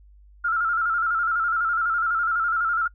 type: tone with vibrato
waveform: sine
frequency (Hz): 1369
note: F6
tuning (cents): -35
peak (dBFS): -20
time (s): 0.44-2.88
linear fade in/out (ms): 10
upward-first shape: square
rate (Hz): 12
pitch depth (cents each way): 58
effects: noise-tail reverb RT60 0.1 s tail -26 dB re dry + added 50 Hz sine -48 dBFS peak until 2.94 s